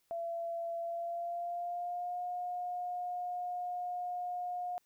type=tone with pitch glide; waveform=sine; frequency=676 to 715.8 Hz; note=E5 to F5; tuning=+43 to +42 cents; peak=-35 dBFS; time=0.11-4.78 s; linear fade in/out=0 ms; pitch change=+99 cents; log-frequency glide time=0.78-2.22 s; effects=white hiss -75 dBFS RMS until 4.85 s